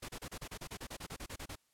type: noise bursts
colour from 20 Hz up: pink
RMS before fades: -44 dBFS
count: 16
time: 0.02-1.557 s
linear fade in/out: 10 ms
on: 67 ms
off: 31 ms
effects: white hiss -75 dBFS RMS until 1.73 s + low-pass 12000 Hz 12 dB/octave